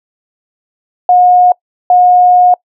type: tone pair in turn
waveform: sine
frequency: 721 / 721 Hz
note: F#5 / F#5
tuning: -45 / -45 cents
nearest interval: unison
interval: 0 cents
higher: neither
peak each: -3 dBFS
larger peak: neither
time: 1.09-1.52 / 1.9-2.54 s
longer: second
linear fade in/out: 2 ms
effects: noise-tail reverb RT60 0.1 s tail -25 dB re dry